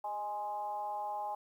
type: tone with frequency modulation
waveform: sine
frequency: 830.6 Hz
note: G#5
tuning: in tune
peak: -35 dBFS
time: 0.04-1.35 s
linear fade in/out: 5 ms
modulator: 213 Hz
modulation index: 0.66
effects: 11-bit